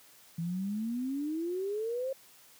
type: exponential sweep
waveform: sine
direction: up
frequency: 162.9 to 543 Hz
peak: -31 dBFS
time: 0.38-2.13 s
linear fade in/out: 5 ms
effects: white hiss -58 dBFS RMS until 2.59 s + high-pass 80 Hz 12 dB/octave